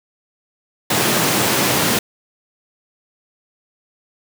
pink high-pass noise, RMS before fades -17 dBFS, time 0.9-1.99 s, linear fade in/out 5 ms, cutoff 120 Hz, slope 24 dB/octave, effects none

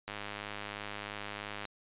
click train, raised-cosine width 0.3 ms, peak -23 dBFS, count 163, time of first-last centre 0.08-1.653 s, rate 103 Hz, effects resampled to 8000 Hz

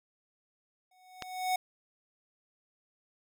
square tone with exponential growth, 740 Hz, F#5, in tune, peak -26 dBFS, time 0.91-1.56 s, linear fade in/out 5 ms, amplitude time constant 140 ms
click, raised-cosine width 0.2 ms, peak -18 dBFS, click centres 1.223 s
effects none

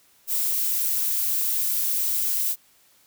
violet noise, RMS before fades -24 dBFS, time 0.27-2.56 s, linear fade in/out 50 ms, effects white hiss -59 dBFS RMS until 3.06 s

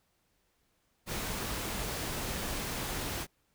pink noise, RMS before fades -36 dBFS, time 1.06-3.27 s, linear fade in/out 50 ms, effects pink hiss -74 dBFS RMS until 3.54 s

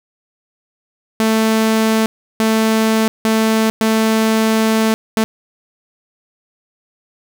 sawtooth tone bursts at uneven times, 221 Hz, A3, 8 cents sharp, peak -8 dBFS, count 5, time 1.2-2.06 / 2.4-3.08 / 3.25-3.7 / 3.81-4.94 / 5.17-5.24 s, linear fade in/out 0 ms, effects none

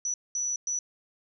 sine tone bursts at uneven times, 5920 Hz, F#8, in tune, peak -27 dBFS, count 3, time 0.05-0.14 / 0.35-0.56 / 0.67-0.79 s, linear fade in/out 2 ms, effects none

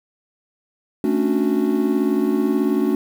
triangle chord, D major seventh, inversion second, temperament just, 220.2 / 275.3 / 293.7 / 367.1 Hz, A3 / C#4 / D4 / F#4, +2 / -12 / 0 / -14 cents, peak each -20 dBFS, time 1.04-2.95 s, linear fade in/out 2 ms, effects 7-bit

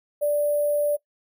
sine tone with sample-and-hold, 587.3 Hz, D5, in tune, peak -19 dBFS, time 0.21-0.97 s, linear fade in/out 20 ms, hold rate 11025 Hz, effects noise-tail reverb RT60 0.1 s tail -20 dB re dry

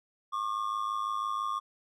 triangle ring-modulated tone, 1142 Hz, D6, 49 cents flat, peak -25 dBFS, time 0.32-1.6 s, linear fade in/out 20 ms, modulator 53 Hz, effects none

